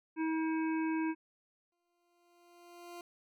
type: harmonic tone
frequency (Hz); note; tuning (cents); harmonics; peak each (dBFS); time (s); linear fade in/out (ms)
320; D#4; +49; 1 / 3 / 5 / 7 / 8; -31 / -41 / -45 / -48 / -49; 0.16-1.15; 50
type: tone with exponential growth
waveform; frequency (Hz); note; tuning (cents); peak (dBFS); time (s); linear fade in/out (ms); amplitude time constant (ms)
20% pulse; 347.7; F4; -8; -39; 1.72-3.01; 2; 280
effects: none